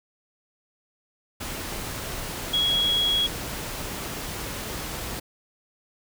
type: tone in noise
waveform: sine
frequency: 3322 Hz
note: G#7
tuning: in tune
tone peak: -20 dBFS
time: 2.53-3.27 s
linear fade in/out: 10 ms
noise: pink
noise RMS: -33 dBFS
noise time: 1.4-5.2 s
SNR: +10 dB
effects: none